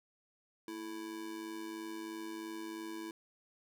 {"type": "tone with amplitude modulation", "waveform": "square", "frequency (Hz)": 329.6, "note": "E4", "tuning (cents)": 0, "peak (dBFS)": -39, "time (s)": [0.68, 3.11], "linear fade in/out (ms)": 2, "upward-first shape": "sine", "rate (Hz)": 103, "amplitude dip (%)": 65, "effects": []}